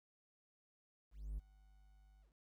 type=tone with ADSR envelope; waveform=triangle; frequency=50.7 Hz; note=G#1; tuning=41 cents flat; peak=-37 dBFS; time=1.11-2.34 s; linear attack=270 ms; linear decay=19 ms; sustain=-24 dB; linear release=120 ms; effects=13-bit